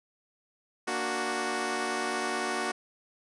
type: chord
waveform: 10% pulse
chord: Bb augmented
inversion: none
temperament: equal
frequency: 233.1 / 293.7 / 370 Hz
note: Bb3 / D4 / F#4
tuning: 0 / 0 / 0 cents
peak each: -27 / -28 / -23 dBFS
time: 0.87-2.72 s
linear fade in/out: 10 ms
effects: resampled to 24000 Hz